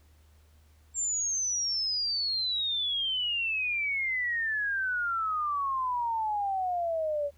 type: exponential sweep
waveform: sine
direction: down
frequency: 7459 to 565 Hz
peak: -27 dBFS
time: 0.94-7.31 s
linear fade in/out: 50 ms
effects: added 76 Hz sine -57 dBFS peak until 7.37 s + pink hiss -67 dBFS RMS until 7.37 s